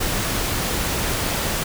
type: noise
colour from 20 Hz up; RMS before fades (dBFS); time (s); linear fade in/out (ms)
pink; -23; 0-1.64; 10
effects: none